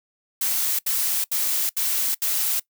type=noise bursts; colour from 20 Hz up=blue; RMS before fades=-23 dBFS; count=5; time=0.41-2.598 s; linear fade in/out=5 ms; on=380 ms; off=72 ms; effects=noise-tail reverb RT60 0.1 s tail -21 dB re dry